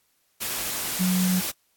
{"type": "tone in noise", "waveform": "sine", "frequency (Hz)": 183.3, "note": "F#3", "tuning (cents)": -16, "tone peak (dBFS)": -20, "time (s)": [0.99, 1.41], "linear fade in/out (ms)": 20, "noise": "white", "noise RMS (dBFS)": -29, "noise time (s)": [0.4, 1.52], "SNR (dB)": 6, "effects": ["white hiss -68 dBFS RMS until 1.76 s", "AAC 64 kbps"]}